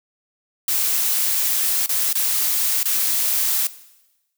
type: noise with dropouts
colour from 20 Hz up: blue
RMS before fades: -20 dBFS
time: 0.68-3.67 s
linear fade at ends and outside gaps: 2 ms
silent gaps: 1.862-1.892 / 2.129-2.153 / 2.831-2.855 s
effects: noise-tail reverb RT60 1.0 s tail -17 dB re dry